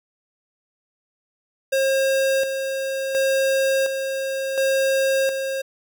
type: tone with tremolo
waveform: square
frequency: 537 Hz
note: C5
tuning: 45 cents sharp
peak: -18 dBFS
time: 1.72-5.62 s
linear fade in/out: 10 ms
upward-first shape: square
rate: 0.7 Hz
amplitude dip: 50%
effects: none

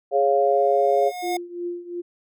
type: chord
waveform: sine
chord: Db major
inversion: second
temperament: equal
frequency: 415.3 / 554.4 / 698.5 Hz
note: Ab4 / Db5 / F5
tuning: 0 / 0 / 0 cents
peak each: -21 / -20 / -20 dBFS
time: 0.11-1.12 s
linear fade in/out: 50 ms
type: tone with exponential growth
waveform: square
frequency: 720 Hz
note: F#5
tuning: 47 cents flat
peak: -23 dBFS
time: 0.4-1.37 s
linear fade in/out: 5 ms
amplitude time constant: 210 ms
type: tone with tremolo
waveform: sine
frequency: 349.2 Hz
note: F4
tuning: in tune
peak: -24 dBFS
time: 1.22-2.02 s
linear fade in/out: 20 ms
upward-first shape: triangle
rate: 2.8 Hz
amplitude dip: 85%
effects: none

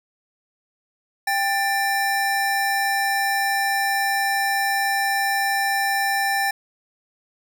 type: tone pair together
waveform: square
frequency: 790 / 1773.5 Hz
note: G5 / A6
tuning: +13 / +13 cents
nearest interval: octave + major second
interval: 1400 cents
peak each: -23 dBFS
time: 1.27-6.51 s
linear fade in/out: 5 ms
effects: none

